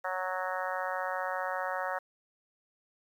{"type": "harmonic tone", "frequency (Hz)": 185, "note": "F#3", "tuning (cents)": 0, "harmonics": [3, 4, 5, 6, 7, 8, 9, 10], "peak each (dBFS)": [-37, -38, -39, -40, -40, -41, -42, -42], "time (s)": [0.04, 1.99], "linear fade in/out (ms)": 10, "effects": ["10-bit"]}